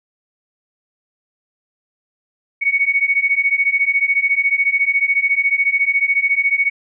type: beating tone pair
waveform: sine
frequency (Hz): 2220 / 2234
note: C#7 / C#7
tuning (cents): +2 / +13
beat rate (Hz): 14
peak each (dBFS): -17 / -16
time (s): 2.61-6.7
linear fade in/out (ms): 20
effects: none